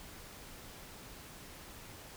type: silence
effects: pink hiss -51 dBFS RMS until 2.16 s